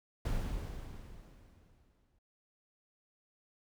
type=noise with exponential decay; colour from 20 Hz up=brown; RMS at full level=-33 dBFS; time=0.25-2.19 s; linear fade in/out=5 ms; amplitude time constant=420 ms; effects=none